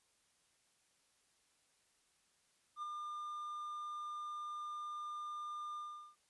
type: tone with ADSR envelope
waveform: triangle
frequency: 1203 Hz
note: D6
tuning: 41 cents sharp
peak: -37 dBFS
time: 2.76-6.16 s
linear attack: 64 ms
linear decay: 15 ms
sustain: -3 dB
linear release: 390 ms
effects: white hiss -75 dBFS RMS until 6.29 s + resampled to 24000 Hz